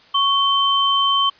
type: tone pair together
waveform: sine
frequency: 1109 / 3100 Hz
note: C#6 / G7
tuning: 0 / -20 cents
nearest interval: octave + tritone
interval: 1780 cents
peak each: -17 dBFS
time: 0.14-1.3 s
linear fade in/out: 10 ms
effects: white hiss -50 dBFS RMS until 1.39 s + resampled to 11025 Hz